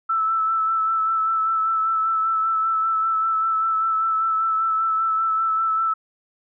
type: tone with vibrato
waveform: sine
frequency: 1318.5 Hz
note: E6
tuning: in tune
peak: -18 dBFS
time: 0.09-5.94 s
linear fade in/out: 10 ms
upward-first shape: sine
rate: 5.1 Hz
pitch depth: 21 cents each way
effects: none